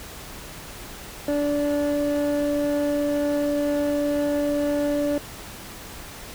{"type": "tone pair together", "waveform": "triangle", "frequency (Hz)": [290.7, 580.4], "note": ["D4", "D5"], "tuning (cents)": [-18, -21], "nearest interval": "octave", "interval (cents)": 1197, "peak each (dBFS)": -20, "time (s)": [1.28, 5.18], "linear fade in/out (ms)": 2, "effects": ["tanh soft clip ceiling -16 dBFS", "pink hiss -39 dBFS RMS until 6.34 s"]}